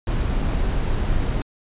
brown noise, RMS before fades -21 dBFS, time 0.07-1.42 s, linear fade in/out 2 ms, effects resampled to 8000 Hz

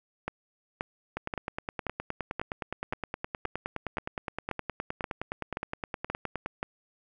two click trains, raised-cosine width 0.5 ms, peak -16 / -17 dBFS, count 13 / 52, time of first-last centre 0.28-6.629 / 1.17-6.46 s, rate 1.89 / 9.64 Hz, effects none

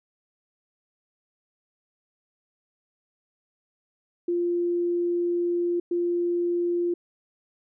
sine tone bursts at uneven times, 347.9 Hz, F4, 7 cents flat, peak -22 dBFS, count 2, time 4.28-5.8 / 5.91-6.94 s, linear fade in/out 5 ms, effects none

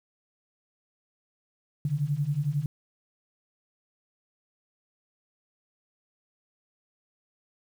sine beating tone pair, 138.5 / 149.5 Hz, C#3 / D3, -1 / +31 cents, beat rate 11 Hz, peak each -29 / -27 dBFS, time 1.85-2.66 s, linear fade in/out 2 ms, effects 9-bit

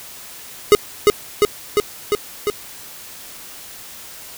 square tone with echo, 415.3 Hz, G#4, in tune, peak -6 dBFS, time 0.72-0.75 s, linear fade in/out 0 ms, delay 350 ms, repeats 5, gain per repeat -2 dB, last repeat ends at 2.5 s, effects white hiss -37 dBFS RMS until 4.37 s

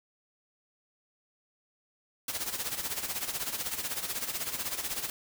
white noise with tremolo, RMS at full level -32 dBFS, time 2.28-5.1 s, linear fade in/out 2 ms, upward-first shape sine, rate 16 Hz, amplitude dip 70%, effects none

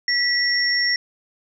sine tone pair together, 1951 / 5503 Hz, B6 / F8, -22 / -26 cents, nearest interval octave + tritone, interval 1796 cents, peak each -20 dBFS, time 0.08-0.96 s, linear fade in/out 2 ms, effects none

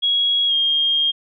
sine tone with pitch glide, 3317 to 3226 Hz, G#7 to G7, -3 to +49 cents, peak -15 dBFS, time 0.02-1.12 s, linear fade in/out 20 ms, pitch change -48 cents, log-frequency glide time 0.47-0.53 s, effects none

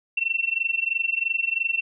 sine tone with amplitude modulation, 2704 Hz, E7, 43 cents sharp, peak -18 dBFS, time 0.17-1.81 s, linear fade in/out 5 ms, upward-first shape sine, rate 23 Hz, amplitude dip 90%, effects none

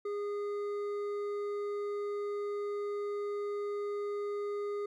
sine tone with hard clipping, 410 Hz, G#4, 22 cents flat, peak -35 dBFS, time 0.05-4.86 s, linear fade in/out 5 ms, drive 7 dB, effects none

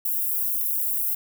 white high-pass noise, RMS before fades -25 dBFS, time 0.05-1.15 s, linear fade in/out 5 ms, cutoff 12000 Hz, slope 24 dB/octave, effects none

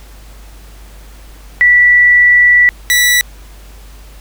sine / sawtooth tone pair in turn, 1958 / 1958 Hz, B6 / B6, -15 / -15 cents, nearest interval unison, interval 0 cents, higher neither, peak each -4 dBFS, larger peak neither, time 1.61-2.69 / 2.9-3.21 s, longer first, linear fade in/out 0 ms, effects added 50 Hz sine -33 dBFS peak until 4.2 s + pink hiss -42 dBFS RMS until 4.2 s

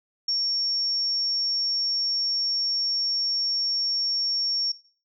sine tone, 5500 Hz, F8, 27 cents flat, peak -22 dBFS, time 0.28-4.72 s, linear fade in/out 5 ms, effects noise-tail reverb RT60 0.5 s tail -23 dB re dry

